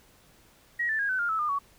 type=tone with pitch steps; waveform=sine; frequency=1900 / 1762.6 / 1635 / 1516.8 / 1407 / 1305.3 / 1210.8 / 1123.2 Hz; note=A#6 / A6 / G#6 / F#6 / F6 / E6 / D#6 / C#6; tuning=+33 / +3 / -28 / +43 / +12 / -17 / -48 / +22 cents; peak=-25 dBFS; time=0.79-1.59 s; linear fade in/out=10 ms; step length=100 ms; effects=pink hiss -59 dBFS RMS until 1.78 s